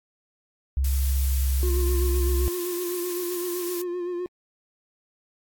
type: tone with pitch glide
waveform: sine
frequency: 67.1 to 65.76 Hz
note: C2 to C2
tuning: +44 to +9 cents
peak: -20 dBFS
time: 0.77-2.48 s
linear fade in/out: 0 ms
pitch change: -35 cents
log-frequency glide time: 1.08-1.79 s
type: noise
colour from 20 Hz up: blue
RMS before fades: -34 dBFS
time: 0.84-3.82 s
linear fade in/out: 5 ms
type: tone with vibrato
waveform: triangle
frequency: 354.2 Hz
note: F4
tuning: 24 cents sharp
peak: -25 dBFS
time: 1.63-4.26 s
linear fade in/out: 0 ms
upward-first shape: sine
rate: 7.8 Hz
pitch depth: 37 cents each way
effects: AAC 64 kbps